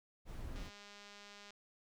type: noise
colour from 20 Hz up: brown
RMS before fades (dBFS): -45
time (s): 0.25-0.71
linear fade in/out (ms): 50
type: click train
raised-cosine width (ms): 0.2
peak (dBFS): -38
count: 194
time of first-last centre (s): 0.56-1.506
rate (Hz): 204
effects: none